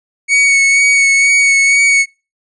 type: tone with vibrato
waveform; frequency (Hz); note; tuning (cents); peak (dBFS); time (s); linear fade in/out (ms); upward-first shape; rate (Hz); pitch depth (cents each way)
45% pulse; 2226; C#7; +7; -7; 0.28-2.06; 50; sine; 2.1; 19
effects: noise-tail reverb RT60 0.3 s tail -26 dB re dry + resampled to 22050 Hz